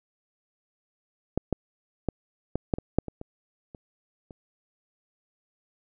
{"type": "clicks", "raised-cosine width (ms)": 2, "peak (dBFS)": [-11, -11, -12, -13, -9, -20, -6, -22, -24, -29, -30], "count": 11, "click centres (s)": [1.376, 1.527, 2.087, 2.556, 2.738, 2.785, 2.986, 3.083, 3.214, 3.748, 4.308], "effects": []}